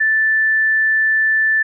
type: tone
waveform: sine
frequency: 1760 Hz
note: A6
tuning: in tune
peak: -12 dBFS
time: 0-1.63 s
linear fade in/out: 10 ms
effects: none